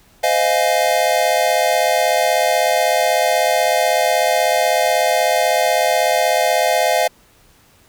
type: chord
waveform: square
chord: F minor seventh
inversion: second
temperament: equal with one note detuned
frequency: 513.7 / 622.3 / 698.5 / 830.6 Hz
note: C5 / Eb5 / F5 / Ab5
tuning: -32 / 0 / 0 / 0 cents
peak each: -22 / -19 / -18 / -23 dBFS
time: 0.23-7.08 s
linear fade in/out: 10 ms
effects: pink hiss -52 dBFS RMS until 7.88 s